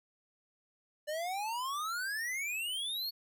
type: exponential sweep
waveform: square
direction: up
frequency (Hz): 587.3 to 4441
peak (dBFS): -35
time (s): 1.07-3.11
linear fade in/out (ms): 20
effects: none